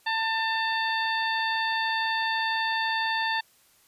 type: harmonic tone with a mistuned harmonic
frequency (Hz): 894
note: A5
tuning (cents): +27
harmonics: 1 / 2 / 3 / 4 / 5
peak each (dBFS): -28 / -28 / -36 / -34 / -37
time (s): 0.06-3.41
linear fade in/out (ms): 10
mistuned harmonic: 5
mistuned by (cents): +17
effects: white hiss -61 dBFS RMS until 3.87 s + resampled to 32000 Hz